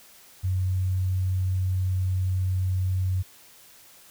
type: tone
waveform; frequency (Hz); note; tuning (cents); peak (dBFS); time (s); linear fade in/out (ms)
sine; 93; F#2; +9; -22; 0.43-3.23; 20
effects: white hiss -52 dBFS RMS until 4.1 s